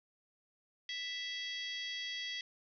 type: harmonic tone with a mistuned harmonic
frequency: 659.3 Hz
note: E5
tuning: in tune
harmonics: 3 / 4 / 5 / 6 / 7 / 8 / 9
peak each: -43 / -52 / -41 / -54 / -48 / -54 / -56 dBFS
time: 0.89-2.41 s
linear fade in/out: 2 ms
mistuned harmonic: 6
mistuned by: -50 cents
effects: none